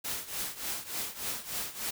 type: noise with tremolo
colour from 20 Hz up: white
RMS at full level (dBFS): -33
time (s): 0.04-1.91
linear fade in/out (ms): 10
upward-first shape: triangle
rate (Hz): 3.4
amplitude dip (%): 85
effects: none